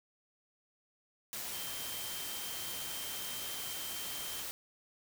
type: tone in noise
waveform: sine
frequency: 3141 Hz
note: G7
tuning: 3 cents sharp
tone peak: -46 dBFS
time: 1.53-4.42 s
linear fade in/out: 0 ms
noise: white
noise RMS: -41 dBFS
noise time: 1.33-4.51 s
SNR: -8 dB
effects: none